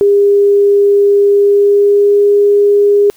sine tone with pitch glide, 403.9 to 407.9 Hz, G#4 to G#4, -48 to -31 cents, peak -5 dBFS, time 0.01-3.1 s, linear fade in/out 0 ms, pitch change +17 cents, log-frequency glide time 1.31-2.24 s, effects white hiss -47 dBFS RMS until 3.16 s

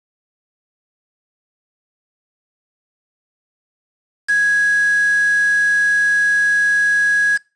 sine tone with quantisation, 1661.2 Hz, G#6, in tune, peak -12 dBFS, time 4.28-7.38 s, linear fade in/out 20 ms, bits 4, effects noise-tail reverb RT60 0.3 s tail -24 dB re dry + resampled to 22050 Hz

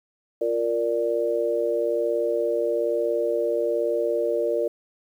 sine chord, Bb major, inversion second, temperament equal, 349.2 / 466.2 / 587.3 Hz, F4 / Bb4 / D5, 0 / 0 / 0 cents, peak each -28 / -24 / -25 dBFS, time 0.41-4.68 s, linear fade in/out 5 ms, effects 9-bit

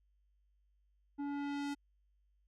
square tone with low-pass filter sweep, 284.8 Hz, C#4, 47 cents sharp, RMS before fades -39 dBFS, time 1.18-1.75 s, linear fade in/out 20 ms, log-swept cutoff 810 to 9700 Hz, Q 0.73, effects added 50 Hz sine -70 dBFS peak until 2.47 s

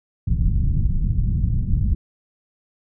pink low-pass noise, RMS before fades -19 dBFS, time 0.27-1.95 s, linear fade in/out 5 ms, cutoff 160 Hz, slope 24 dB/octave, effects none

